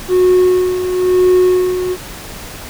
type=tone with tremolo; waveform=triangle; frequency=365.5 Hz; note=F#4; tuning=21 cents flat; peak=-4 dBFS; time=0.08-1.97 s; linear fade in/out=50 ms; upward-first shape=sine; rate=1 Hz; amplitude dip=65%; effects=tanh soft clip ceiling 0 dBFS + pink hiss -30 dBFS RMS until 2.69 s